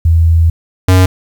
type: tone pair in turn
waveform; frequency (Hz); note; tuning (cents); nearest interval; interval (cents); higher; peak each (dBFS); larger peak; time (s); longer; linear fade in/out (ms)
sine / square; 82.4 / 92.49; E2 / F#2; 0 / 0; major second; 200; second; -5; neither; 0.05-0.5 / 0.88-1.06; first; 5
effects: 7-bit